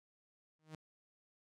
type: tone with exponential growth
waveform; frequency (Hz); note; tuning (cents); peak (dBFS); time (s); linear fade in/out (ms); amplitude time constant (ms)
sawtooth; 156.4; D#3; +9; -40; 0.59-0.75; 0; 33
effects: low-pass 9000 Hz 12 dB/octave